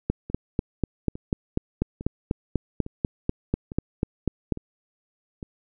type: two click trains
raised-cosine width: 3 ms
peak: -9 / -22 dBFS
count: 19 / 7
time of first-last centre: 0.1-4.523 / 0.3-5.428 s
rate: 4.07 / 1.17 Hz
effects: none